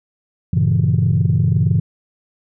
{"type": "chord", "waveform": "sine", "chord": "G diminished seventh", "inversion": "none", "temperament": "equal with one note detuned", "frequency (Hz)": [97.21, 116.54, 138.59, 164.81], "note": ["G2", "Bb2", "Db3", "Fb3"], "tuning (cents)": [-14, 0, 0, 0], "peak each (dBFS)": -17, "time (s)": [0.53, 1.8], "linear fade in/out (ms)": 5, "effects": ["tanh soft clip ceiling -6 dBFS"]}